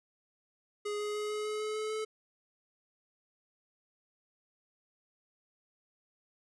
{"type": "tone with pitch steps", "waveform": "square", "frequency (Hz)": [415.3, 417.9, 420.6, 423.3, 426, 428.7, 431.4, 434.2], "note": ["G#4", "G#4", "G#4", "G#4", "G#4", "A4", "A4", "A4"], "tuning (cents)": [0, 11, 22, 33, 44, -45, -34, -23], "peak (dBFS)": -34, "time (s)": [0.85, 2.05], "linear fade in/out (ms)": 10, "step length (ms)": 150, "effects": ["resampled to 24000 Hz"]}